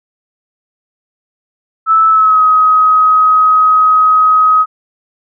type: tone with pitch glide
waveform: sine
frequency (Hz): 1311 to 1264.2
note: E6 to D#6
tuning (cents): -10 to +27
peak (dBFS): -5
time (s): 1.86-4.66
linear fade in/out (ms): 50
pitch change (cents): -63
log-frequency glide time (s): 2.09-2.42
effects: none